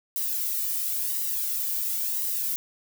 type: noise with flanger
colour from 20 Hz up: violet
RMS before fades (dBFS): -28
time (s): 0.16-2.56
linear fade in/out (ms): 0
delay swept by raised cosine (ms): 1 to 1.71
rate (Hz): 0.96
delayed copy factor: +0.55
effects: none